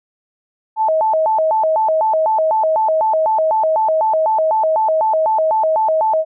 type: tone with vibrato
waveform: sine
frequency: 746 Hz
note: F#5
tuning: 14 cents sharp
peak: -12 dBFS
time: 0.76-6.25 s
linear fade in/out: 50 ms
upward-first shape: square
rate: 4 Hz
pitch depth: 280 cents each way
effects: none